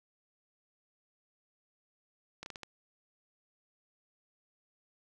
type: slowing click train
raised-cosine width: 0.2 ms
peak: -25 dBFS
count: 5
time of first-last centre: 2.43-2.633 s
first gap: 31 ms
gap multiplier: 1.34
effects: none